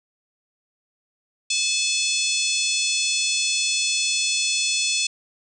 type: harmonic tone with a mistuned harmonic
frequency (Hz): 862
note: A5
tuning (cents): -36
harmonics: 3 / 4 / 5 / 6 / 7 / 8 / 9 / 10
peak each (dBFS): -26 / -27 / -28 / -29 / -29 / -30 / -31 / -31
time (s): 1.5-5.07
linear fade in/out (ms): 5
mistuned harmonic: 6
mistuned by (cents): +21
effects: none